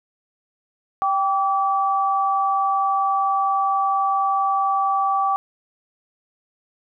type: tone pair together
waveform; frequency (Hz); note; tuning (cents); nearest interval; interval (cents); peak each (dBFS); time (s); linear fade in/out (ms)
sine; 784 / 1153.2; G5 / D6; 0 / -32; perfect fifth; 668; -20; 1.02-5.36; 0
effects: none